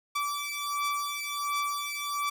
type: beating tone pair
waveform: sawtooth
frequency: 1158 / 1159.4 Hz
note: D6 / D6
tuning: -25 / -23 cents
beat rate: 1.4 Hz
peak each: -29 dBFS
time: 0.15-2.3 s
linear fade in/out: 10 ms
effects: none